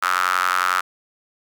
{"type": "tone with high-pass filter", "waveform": "sawtooth", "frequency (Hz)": 91.1, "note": "F#2", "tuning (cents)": -26, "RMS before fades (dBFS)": -20, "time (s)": [0.02, 0.81], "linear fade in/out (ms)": 10, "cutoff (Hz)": 1300, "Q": 6.8, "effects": []}